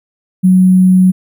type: tone with sample-and-hold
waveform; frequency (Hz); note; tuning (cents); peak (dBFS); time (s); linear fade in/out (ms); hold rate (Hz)
sine; 185; F#3; 0; -4; 0.43-1.12; 20; 11025
effects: none